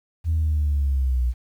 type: linear sweep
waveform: sine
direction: down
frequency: 82.5 to 59.2 Hz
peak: -17 dBFS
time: 0.24-1.34 s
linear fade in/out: 50 ms
effects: tanh soft clip ceiling -15 dBFS + 9-bit